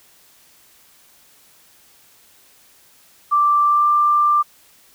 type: tone with pitch glide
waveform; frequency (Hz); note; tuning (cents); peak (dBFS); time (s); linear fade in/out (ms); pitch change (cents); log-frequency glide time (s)
sine; 1174.7 to 1184.9; D6 to D6; 0 to +15; -12; 3.31-4.43; 20; +15; 3.65-3.87
effects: white hiss -52 dBFS RMS until 4.94 s